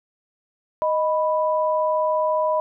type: tone pair together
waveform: sine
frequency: 622.3 / 987.8 Hz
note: D#5 / B5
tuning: 0 / 0 cents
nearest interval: minor sixth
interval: 800 cents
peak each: -20 / -22 dBFS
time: 0.82-2.6 s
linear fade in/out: 0 ms
effects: none